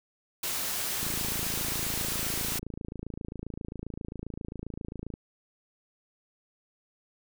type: noise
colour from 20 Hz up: white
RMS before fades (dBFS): -32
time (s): 0.43-2.59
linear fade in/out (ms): 5
type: click train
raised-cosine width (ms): 3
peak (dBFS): -24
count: 114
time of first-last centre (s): 1.03-5.139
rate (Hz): 27.5
effects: none